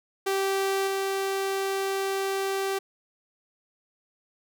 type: tone with level steps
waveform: sawtooth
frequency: 389.1 Hz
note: G4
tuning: 13 cents flat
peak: -20 / -22 dBFS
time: 0.26-2.79 s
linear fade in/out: 10 ms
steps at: 0.87 s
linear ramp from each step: 5 ms
effects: none